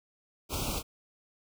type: band-stop noise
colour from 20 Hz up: pink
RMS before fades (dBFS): -33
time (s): 0.49-0.83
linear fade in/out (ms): 50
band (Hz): 1400 to 2300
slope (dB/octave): 96
effects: none